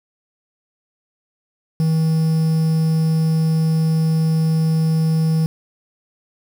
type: tone with quantisation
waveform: triangle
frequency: 160.1 Hz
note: D#3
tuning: 50 cents sharp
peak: -12 dBFS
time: 1.8-5.46 s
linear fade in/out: 0 ms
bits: 6
effects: none